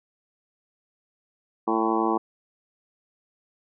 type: harmonic tone with a mistuned harmonic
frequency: 111.7 Hz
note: A2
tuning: 27 cents sharp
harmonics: 2 / 3 / 4 / 5 / 6 / 7 / 8 / 9 / 10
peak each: -30 / -25 / -30 / -37 / -35 / -29 / -31 / -29 / -31 dBFS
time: 1.67-2.18 s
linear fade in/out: 10 ms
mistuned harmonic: 6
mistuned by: +32 cents
effects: none